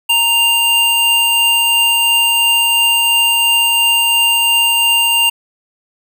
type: tone pair together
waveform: square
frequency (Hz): 932.3 / 2794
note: A#5 / F7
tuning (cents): 0 / 0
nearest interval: octave + perfect fifth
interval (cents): 1900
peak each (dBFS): -20 / -11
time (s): 0.09-5.3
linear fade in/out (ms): 10
effects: none